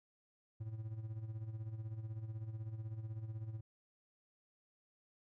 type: tone with tremolo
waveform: triangle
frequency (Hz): 110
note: A2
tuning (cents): 0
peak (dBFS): -37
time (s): 0.6-3.61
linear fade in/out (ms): 10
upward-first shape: sine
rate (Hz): 16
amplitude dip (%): 65
effects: none